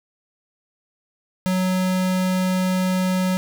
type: tone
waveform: square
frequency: 185.1 Hz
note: F#3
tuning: 1 cent sharp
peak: -19 dBFS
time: 1.46-3.37 s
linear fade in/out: 0 ms
effects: none